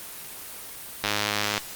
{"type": "click train", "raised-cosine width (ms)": 0.2, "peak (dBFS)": -6, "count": 57, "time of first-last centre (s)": [1.04, 1.578], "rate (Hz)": 104, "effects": ["white hiss -39 dBFS RMS until 1.75 s", "Opus 24 kbps"]}